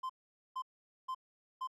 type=tone bursts; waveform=triangle; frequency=1038 Hz; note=C6; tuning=14 cents flat; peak=-34 dBFS; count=4; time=0.03-1.674 s; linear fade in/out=10 ms; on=66 ms; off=460 ms; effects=none